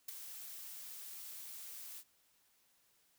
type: noise with ADSR envelope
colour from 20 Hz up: blue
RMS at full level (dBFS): -40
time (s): 0.08-2.04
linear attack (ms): 8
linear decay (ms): 11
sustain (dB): -9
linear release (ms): 59
effects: white hiss -73 dBFS RMS until 3.18 s